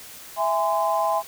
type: chord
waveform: sine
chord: E augmented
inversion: none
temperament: just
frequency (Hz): 659.3 / 824.1 / 1030.1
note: E5 / G#5 / B#5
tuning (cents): 0 / -14 / -27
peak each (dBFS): -24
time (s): 0.36-1.23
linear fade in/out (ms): 50
effects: white hiss -42 dBFS RMS until 1.27 s